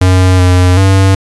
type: tone with pitch steps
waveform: square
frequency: 92.4 / 90.6 / 96.3 Hz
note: F#2 / F#2 / G2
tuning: -2 / -36 / -30 cents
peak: -5 dBFS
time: 0.01-1.15 s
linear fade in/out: 5 ms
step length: 380 ms
effects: resampled to 24000 Hz + 7-bit